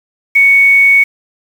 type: tone with quantisation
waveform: sine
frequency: 2225 Hz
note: C#7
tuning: 6 cents sharp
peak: -4 dBFS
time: 0.35-1.04 s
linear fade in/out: 10 ms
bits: 5
effects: none